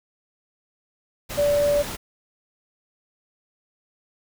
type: tone in noise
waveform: sine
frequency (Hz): 580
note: D5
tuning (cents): -22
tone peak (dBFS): -17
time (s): 1.37-1.83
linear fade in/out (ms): 20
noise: pink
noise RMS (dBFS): -32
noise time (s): 1.29-1.97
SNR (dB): +12
effects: none